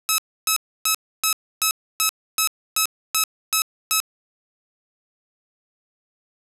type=tone bursts; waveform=5% pulse; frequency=1292 Hz; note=E6; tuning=35 cents flat; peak=-5 dBFS; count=11; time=0.09-4.002 s; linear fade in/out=0 ms; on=92 ms; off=290 ms; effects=resampled to 32000 Hz + 7-bit